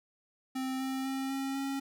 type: tone with pitch steps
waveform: square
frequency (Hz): 261.6 / 264.5 / 267.4 / 270.4 / 273.3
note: C4 / C4 / C4 / C#4 / C#4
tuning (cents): 0 / +19 / +38 / -43 / -24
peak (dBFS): -33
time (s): 0.55-1.8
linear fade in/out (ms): 10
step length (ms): 250
effects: none